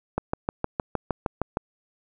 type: click train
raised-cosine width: 1 ms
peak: -10 dBFS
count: 10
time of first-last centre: 0.18-1.571 s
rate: 6.47 Hz
effects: none